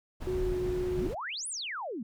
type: noise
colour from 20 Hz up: brown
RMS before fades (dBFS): -36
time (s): 0.2-1.15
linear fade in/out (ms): 20
type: tone with pitch glide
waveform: sine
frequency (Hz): 369.1 to 363.8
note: F#4 to F#4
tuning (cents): -4 to -29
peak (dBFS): -29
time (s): 0.27-1.07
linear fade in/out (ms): 2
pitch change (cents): -25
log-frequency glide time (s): 0.43-0.52
type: exponential two-way sweep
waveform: sine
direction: up then down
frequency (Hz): 138.59 to 10380 to 200.9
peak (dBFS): -34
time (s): 0.97-2.03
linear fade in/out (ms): 5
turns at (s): 1.48
effects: none